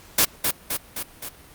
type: noise with echo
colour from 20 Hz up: white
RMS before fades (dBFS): -17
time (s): 0.18-0.25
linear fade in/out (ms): 5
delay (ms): 260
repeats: 4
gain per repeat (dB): -4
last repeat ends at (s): 1.29
effects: pink hiss -48 dBFS RMS until 1.54 s + Opus 48 kbps